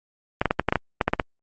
clicks, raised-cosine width 0.5 ms, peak -4 dBFS, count 11, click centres 0.415 / 0.457 / 0.509 / 0.596 / 0.687 / 0.725 / 0.757 / 1.012 / 1.08 / 1.135 / 1.198 s, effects Opus 32 kbps

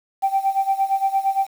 sine tone with tremolo, 780 Hz, G5, 9 cents flat, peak -13 dBFS, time 0.22-1.47 s, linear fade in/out 20 ms, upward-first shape sine, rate 8.7 Hz, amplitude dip 85%, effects tanh soft clip ceiling -11 dBFS + 7-bit

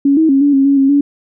sine tone with pitch steps, 279.4 / 319.2 / 272.5 / 286.5 / 271.9 / 278.9 / 271.3 / 284.8 Hz, C#4 / D#4 / C#4 / D4 / C#4 / C#4 / C#4 / C#4, +14 / +44 / -29 / -43 / -33 / +11 / -37 / +47 cents, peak -7 dBFS, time 0.05-1.01 s, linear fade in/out 5 ms, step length 120 ms, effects none

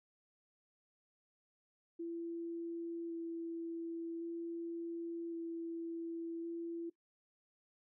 sine tone with vibrato, 334.8 Hz, E4, 27 cents sharp, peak -39 dBFS, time 1.99-6.9 s, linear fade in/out 10 ms, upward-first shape square, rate 0.45 Hz, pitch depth 9 cents each way, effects noise-tail reverb RT60 0.1 s tail -19 dB re dry

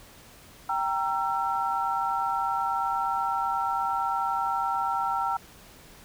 sine chord, E diminished, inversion first, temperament equal with one note detuned, 784 / 932.3 / 1344.7 Hz, G5 / Bb5 / E6, 0 / 0 / +34 cents, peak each -29 dBFS, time 0.69-5.37 s, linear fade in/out 5 ms, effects pink hiss -51 dBFS RMS until 6.04 s

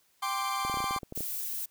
40% pulse chord, G suspended fourth, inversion none, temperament equal with one note detuned, 788.1 / 1046.5 / 1174.7 Hz, G5 / C6 / D6, +9 / 0 / 0 cents, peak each -35 / -33 / -32 dBFS, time 0.22-0.99 s, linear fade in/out 10 ms
clicks, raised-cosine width 2 ms, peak -26 dBFS, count 12, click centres 0.65 / 0.698 / 0.742 / 0.772 / 0.804 / 0.842 / 0.909 / 0.963 / 1.032 / 1.124 / 1.176 / 1.207 s
violet noise, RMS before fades -35 dBFS, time 1.15-1.66 s, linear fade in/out 10 ms
effects white hiss -68 dBFS RMS until 1.7 s

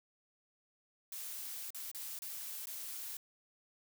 blue noise with dropouts, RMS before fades -44 dBFS, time 1.12-3.17 s, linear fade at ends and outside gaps 2 ms, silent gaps 1.705-1.746 / 1.915-1.947 / 2.19-2.22 / 2.657-2.67 s, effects none

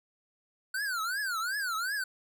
square tone with vibrato, 1480 Hz, F#6, in tune, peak -31 dBFS, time 0.74-2.04 s, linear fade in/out 5 ms, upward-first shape triangle, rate 2.7 Hz, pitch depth 270 cents each way, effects none

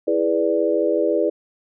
sine chord, E dominant seventh, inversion none, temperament equal, 329.6 / 415.3 / 493.9 / 587.3 Hz, E4 / G#4 / B4 / D5, 0 / 0 / 0 / 0 cents, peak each -22 dBFS, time 0.07-1.3 s, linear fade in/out 10 ms, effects none

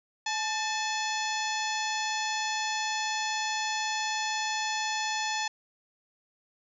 harmonic tone with a mistuned harmonic, 861 Hz, A5, 38 cents flat, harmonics 1 / 2 / 3 / 4 / 5 / 6 / 7 / 8, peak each -32 / -35 / -37 / -38 / -39 / -40 / -40 / -41 dBFS, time 0.26-5.48 s, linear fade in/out 5 ms, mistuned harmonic 2, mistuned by +64 cents, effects none

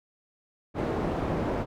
white low-pass noise, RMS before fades -29 dBFS, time 0.74-1.66 s, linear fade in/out 50 ms, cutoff 550 Hz, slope 12 dB/octave, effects none

